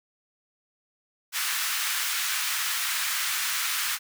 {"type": "high-pass noise", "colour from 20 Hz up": "pink", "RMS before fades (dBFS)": -28, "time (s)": [1.32, 3.99], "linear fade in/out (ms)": 50, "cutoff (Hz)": 1300, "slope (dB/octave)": 24, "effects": []}